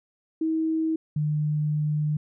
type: tone pair in turn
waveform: sine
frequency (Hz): 320 / 150.73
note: D#4 / D3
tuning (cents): +49 / +45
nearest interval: octave + minor second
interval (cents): 1304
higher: first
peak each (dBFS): -22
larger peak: neither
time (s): 0.41-0.96 / 1.16-2.17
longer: second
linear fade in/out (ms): 5
effects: none